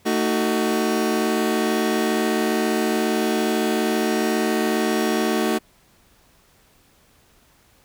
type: chord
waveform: 30% pulse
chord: D# diminished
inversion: second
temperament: just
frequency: 224 / 311.1 / 373.4 Hz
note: A3 / D#4 / F#4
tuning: +31 / 0 / +16 cents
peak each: -20 / -22 / -21 dBFS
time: 0.05-5.59 s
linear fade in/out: 20 ms
effects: pink hiss -57 dBFS RMS until 7.84 s